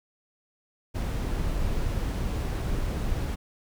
brown noise, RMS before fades -28 dBFS, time 0.94-3.36 s, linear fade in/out 20 ms, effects none

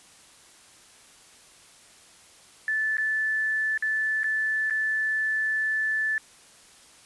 sine tone with dropouts, 1749 Hz, A6, 11 cents flat, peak -23 dBFS, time 2.68-6.18 s, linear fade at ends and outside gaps 1 ms, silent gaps 2.97-2.982 / 3.776-3.824 / 4.233-4.242 / 4.699-4.707 s, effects white hiss -53 dBFS RMS until 7.05 s + resampled to 24000 Hz

